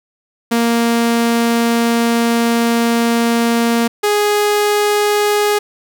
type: tone pair in turn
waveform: sawtooth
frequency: 233.1 / 415.3 Hz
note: A#3 / G#4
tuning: 0 / 0 cents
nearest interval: minor seventh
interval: 1000 cents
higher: second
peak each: -8 dBFS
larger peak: neither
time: 0.51-3.88 / 4.03-5.59 s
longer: first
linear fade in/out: 10 ms
effects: none